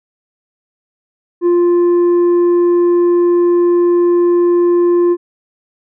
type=tone with tanh clipping; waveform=sine; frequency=349.2 Hz; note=F4; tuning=in tune; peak=-9 dBFS; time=1.41-5.17 s; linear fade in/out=50 ms; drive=4 dB; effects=none